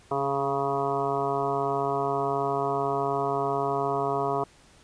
harmonic tone with a mistuned harmonic, 138.59 Hz, C#3, in tune, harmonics 1 / 2 / 3 / 4 / 5 / 6 / 7 / 8 / 9, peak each -36 / -37 / -29 / -40 / -29 / -40 / -32 / -34 / -36 dBFS, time 0.11-4.44 s, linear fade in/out 5 ms, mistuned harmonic 2, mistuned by +25 cents, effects pink hiss -56 dBFS RMS until 4.83 s + resampled to 22050 Hz

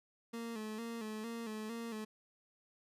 30% pulse tone with vibrato, 223.5 Hz, A3, 27 cents sharp, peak -38 dBFS, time 0.33-2.05 s, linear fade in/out 10 ms, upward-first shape square, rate 2.2 Hz, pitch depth 61 cents each way, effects resampled to 32000 Hz

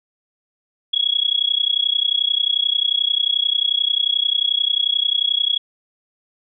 sine tone with amplitude modulation, 3337 Hz, G#7, 8 cents sharp, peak -12 dBFS, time 0.93-5.58 s, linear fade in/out 10 ms, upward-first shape sine, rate 31.3 Hz, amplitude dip 95%, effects none

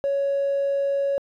triangle tone, 557 Hz, C#5, 8 cents sharp, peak -17 dBFS, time 0.04-1.18 s, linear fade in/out 0 ms, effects tanh soft clip ceiling -17 dBFS

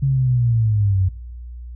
sine linear sweep, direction down, 138.59 to 91 Hz, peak -14 dBFS, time 0.02-1.09 s, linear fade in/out 10 ms, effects noise-tail reverb RT60 0.7 s tail -22 dB re dry + added 60 Hz sine -31 dBFS peak until 1.75 s

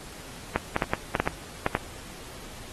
clicks, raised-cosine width 0.5 ms, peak -8 dBFS, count 9, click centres 0.56 / 0.764 / 0.822 / 0.935 / 1.152 / 1.2 / 1.275 / 1.664 / 1.751 s, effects pink hiss -44 dBFS RMS until 2.72 s + AAC 32 kbps

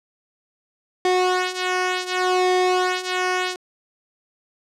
sawtooth tone with flanger, 366.3 Hz, F#4, 17 cents flat, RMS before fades -21 dBFS, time 1.05-3.56 s, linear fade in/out 2 ms, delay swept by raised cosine 2 to 3 ms, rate 0.67 Hz, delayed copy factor -0.75, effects low-pass 6000 Hz 12 dB/octave

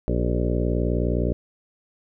harmonic tone with a mistuned harmonic, 59.7 Hz, A#1, 42 cents sharp, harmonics 1 / 2 / 3 / 4 / 5 / 6 / 7 / 8 / 9 / 10, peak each -24 / -27 / -29 / -30 / -31 / -32 / -32 / -33 / -34 / -34 dBFS, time 0.08-1.33 s, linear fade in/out 0 ms, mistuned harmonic 6, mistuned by +57 cents, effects none

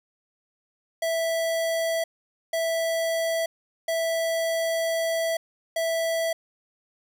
square tone bursts at uneven times, 658 Hz, E5, 3 cents flat, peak -24 dBFS, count 4, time 1.02-2.04 / 2.53-3.46 / 3.88-5.37 / 5.76-6.33 s, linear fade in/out 5 ms, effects none

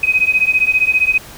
sine beating tone pair, 2513 / 2528 Hz, D#7 / D#7, +17 / +27 cents, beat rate 15 Hz, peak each -14 dBFS, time 0.03-1.18 s, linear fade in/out 5 ms, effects pink hiss -36 dBFS RMS until 1.37 s

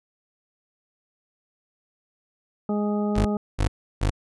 harmonic tone, 207.7 Hz, G#3, in tune, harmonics 1 / 2 / 3 / 4 / 6, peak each -23 / -29 / -33 / -35 / -39 dBFS, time 2.69-3.37 s, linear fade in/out 2 ms
click, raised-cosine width 0.2 ms, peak -20 dBFS, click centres 3.155 s
25% pulse tone bursts, 50.6 Hz, G#1, 44 cents flat, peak -16 dBFS, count 3, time 3.16-4.105 s, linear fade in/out 10 ms, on 95 ms, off 330 ms
effects resampled to 24000 Hz

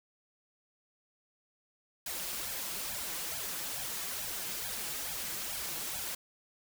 white noise with flanger, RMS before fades -38 dBFS, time 2.06-6.15 s, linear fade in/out 5 ms, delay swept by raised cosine 1.2 to 6.1 ms, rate 2.3 Hz, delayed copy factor +0.85, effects none

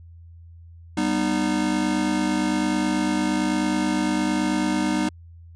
square chord, G augmented, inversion none, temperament just, 196 / 245 / 306.2 Hz, G3 / B3 / D#4, 0 / -14 / -28 cents, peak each -27 / -27 / -24 dBFS, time 0.97-5.09 s, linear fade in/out 5 ms, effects added 84 Hz sine -42 dBFS peak until 5.55 s + resampled to 22050 Hz

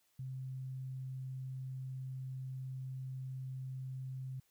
sine tone, 130.81 Hz, C3, in tune, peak -40 dBFS, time 0.19-4.4 s, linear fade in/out 5 ms, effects white hiss -75 dBFS RMS until 4.5 s

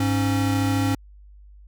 square tone pair together, 102.56 / 273.8 Hz, G#2 / C#4, -21 / -21 cents, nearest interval octave + perfect fourth, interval 1700 cents, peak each -23 dBFS, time 0-0.95 s, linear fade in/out 5 ms, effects added 50 Hz sine -44 dBFS peak until 1.67 s

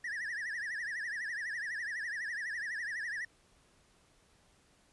triangle tone with vibrato, 1799 Hz, A6, 38 cents sharp, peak -34 dBFS, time 0.04-3.25 s, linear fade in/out 5 ms, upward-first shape triangle, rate 12 Hz, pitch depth 190 cents each way, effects pink hiss -67 dBFS RMS until 4.92 s + resampled to 24000 Hz

